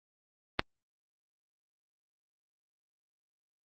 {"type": "click", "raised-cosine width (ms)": 0.3, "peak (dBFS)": -8, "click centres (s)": 0.594, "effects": ["Opus 32 kbps"]}